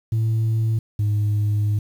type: tone pair in turn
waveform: sine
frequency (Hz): 111.7 / 104.45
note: A2 / G#2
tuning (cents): +27 / +10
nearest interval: minor second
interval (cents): 117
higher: first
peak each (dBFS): -15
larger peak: neither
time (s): 0.12-0.79 / 0.99-1.79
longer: second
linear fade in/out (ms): 5
effects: tanh soft clip ceiling -16 dBFS + 8-bit